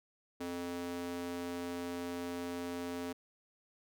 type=tone with high-pass filter; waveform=square; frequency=87.31 Hz; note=F2; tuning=in tune; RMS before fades=-40 dBFS; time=0.4-3.13 s; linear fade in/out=10 ms; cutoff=310 Hz; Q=2.2; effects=none